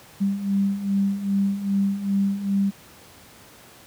sine beating tone pair, 196 / 198.5 Hz, G3 / G3, 0 / +22 cents, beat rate 2.5 Hz, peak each -26 / -21 dBFS, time 0.2-2.71 s, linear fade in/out 20 ms, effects pink hiss -48 dBFS RMS until 3.86 s + high-pass 80 Hz 12 dB/octave

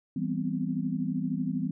sine chord, C major seventh, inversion first, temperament equal with one note detuned, 164.81 / 196 / 246.9 / 259.7 Hz, E3 / G3 / B3 / C4, 0 / 0 / 0 / -13 cents, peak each -33 dBFS, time 0.16-1.71 s, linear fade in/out 5 ms, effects none

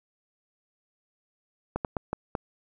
slowing click train, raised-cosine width 1 ms, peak -14 dBFS, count 5, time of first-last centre 1.76-2.352 s, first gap 88 ms, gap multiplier 1.36, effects none

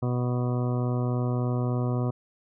harmonic tone, 123.47 Hz, B2, in tune, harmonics 1 / 2 / 3 / 4 / 5 / 6 / 8 / 9 / 10, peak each -25 / -31 / -35 / -37 / -39 / -41 / -43 / -44 / -45 dBFS, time 0.02-2.11 s, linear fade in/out 10 ms, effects none

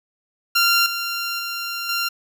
15% pulse tone with level steps, 1384 Hz, F6, 16 cents flat, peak -8 / -17 / -19 / -14 dBFS, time 0.55-2.09 s, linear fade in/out 10 ms, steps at 0.86 / 1.39 / 1.89 s, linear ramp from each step 2 ms, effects none

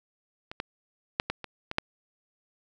clicks, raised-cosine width 0.3 ms, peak -22 / -15 / -7 / -13 / -21 / -17 / -8 dBFS, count 7, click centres 0.515 / 0.601 / 1.199 / 1.3 / 1.443 / 1.714 / 1.784 s, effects none

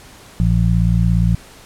harmonic tone, 57.2 Hz, A#1, 32 cents flat, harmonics 1 / 2 / 3, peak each -16 / -16 / -16 dBFS, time 0.4-1.35 s, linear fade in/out 0 ms, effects pink hiss -42 dBFS RMS until 1.65 s + low-pass 12000 Hz 12 dB/octave

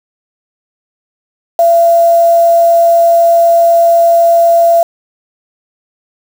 sine tone with quantisation, 677 Hz, E5, 46 cents sharp, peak -4 dBFS, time 1.59-4.83 s, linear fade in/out 2 ms, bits 4, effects none

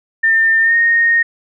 sine tone with pitch glide, 1803 to 1853.7 Hz, A6 to A#6, +42 to -10 cents, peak -9 dBFS, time 0.23-1.23 s, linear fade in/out 10 ms, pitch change +48 cents, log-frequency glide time 0.62-0.75 s, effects none

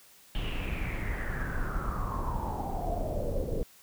brown noise with low-pass filter sweep, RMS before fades -32 dBFS, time 0.35-3.63 s, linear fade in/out 0 ms, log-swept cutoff 3100 to 460 Hz, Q 7.4, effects white hiss -57 dBFS RMS until 3.82 s

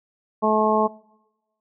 harmonic tone, 215.9 Hz, A3, 33 cents flat, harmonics 1 / 2 / 3 / 4 / 5, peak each -23 / -23 / -23 / -23 / -23 dBFS, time 0.42-0.88 s, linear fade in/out 20 ms, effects noise-tail reverb RT60 1.0 s tail -23 dB re dry

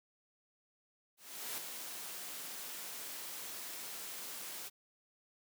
white noise with ADSR envelope, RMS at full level -40 dBFS, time 1.17-4.7 s, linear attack 410 ms, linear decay 4 ms, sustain -5 dB, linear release 30 ms, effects high-pass 200 Hz 12 dB/octave

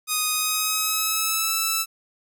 5% pulse tone with pitch glide, 1244.5 to 1318.5 Hz, D#6 to E6, 0 to 0 cents, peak -10 dBFS, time 0.07-1.86 s, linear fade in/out 50 ms, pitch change +100 cents, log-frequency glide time 0.31-1.54 s, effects none

